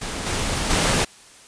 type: noise with level steps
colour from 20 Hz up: pink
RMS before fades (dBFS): -29 / -24 / -19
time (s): 0.01-1.05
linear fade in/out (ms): 10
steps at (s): 0.26 / 0.7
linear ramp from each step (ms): 5
effects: white hiss -47 dBFS RMS until 1.47 s + resampled to 22050 Hz